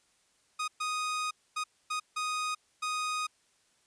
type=tone bursts at uneven times; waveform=sawtooth; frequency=1244.5 Hz; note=D#6; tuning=in tune; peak=-27 dBFS; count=6; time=0.59-0.68 / 0.8-1.31 / 1.56-1.64 / 1.9-2 / 2.16-2.55 / 2.82-3.27 s; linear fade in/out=10 ms; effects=white hiss -69 dBFS RMS until 3.86 s + resampled to 22050 Hz